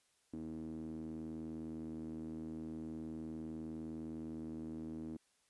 sawtooth tone with band-pass filter, 79.6 Hz, D#2, 40 cents sharp, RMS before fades -45 dBFS, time 0.33-5.17 s, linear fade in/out 5 ms, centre 280 Hz, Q 7.9, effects white hiss -75 dBFS RMS until 5.49 s + resampled to 24000 Hz

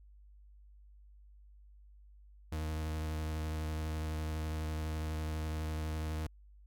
40% pulse tone with vibrato, 78.1 Hz, D#2, 7 cents sharp, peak -34 dBFS, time 2.52-6.27 s, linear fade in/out 5 ms, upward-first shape square, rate 12 Hz, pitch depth 13 cents each way, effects added 50 Hz sine -55 dBFS peak until 6.66 s

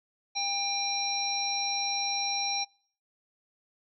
harmonic tone, 800 Hz, G5, 35 cents sharp, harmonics 1 / 3 / 5 / 7, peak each -34 / -36 / -33 / -32 dBFS, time 0.35-2.65 s, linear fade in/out 20 ms, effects noise-tail reverb RT60 0.5 s tail -24 dB re dry

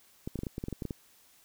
clicks, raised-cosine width 3 ms, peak -22 dBFS, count 12, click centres 0.275 / 0.357 / 0.39 / 0.434 / 0.468 / 0.581 / 0.639 / 0.684 / 0.727 / 0.822 / 0.853 / 0.908 s, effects white hiss -62 dBFS RMS until 1.44 s

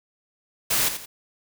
white noise with echo, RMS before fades -22 dBFS, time 0.7-0.89 s, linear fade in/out 10 ms, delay 85 ms, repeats 2, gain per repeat -9 dB, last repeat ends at 1.06 s, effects none

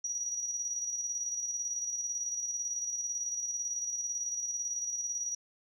sine tone with tremolo, 5790 Hz, F#8, 38 cents flat, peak -31 dBFS, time 0.04-5.35 s, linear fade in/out 5 ms, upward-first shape square, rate 18 Hz, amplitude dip 40%, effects none

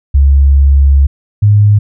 sine tone pair in turn, 69.3 / 103.83 Hz, C#2 / G#2, 0 / 0 cents, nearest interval perfect fifth, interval 700 cents, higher second, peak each -3 dBFS, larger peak neither, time 0.14-1.07 / 1.42-1.79 s, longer first, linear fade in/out 10 ms, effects none

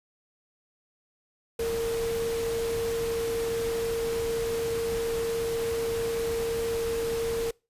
sine tone in noise, 460 Hz, A#4, 23 cents flat, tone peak -26 dBFS, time 1.59-7.51 s, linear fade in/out 5 ms, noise pink, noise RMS -37 dBFS, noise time 1.59-7.51 s, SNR +8 dB, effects noise-tail reverb RT60 0.3 s tail -25 dB re dry + resampled to 32000 Hz

